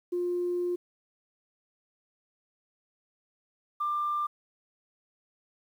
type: tone pair in turn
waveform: sine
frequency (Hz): 353.7 / 1189.7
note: F4 / D6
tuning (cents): +22 / +22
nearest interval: octave + major sixth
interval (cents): 2100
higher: second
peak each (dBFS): -26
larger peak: neither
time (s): 0.12-0.76 / 3.8-4.27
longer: first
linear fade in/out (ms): 10
effects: tanh soft clip ceiling -22 dBFS + 10-bit